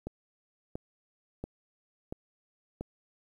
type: click train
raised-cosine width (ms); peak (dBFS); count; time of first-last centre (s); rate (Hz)
2; -23; 5; 0.07-2.81; 1.46
effects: 10-bit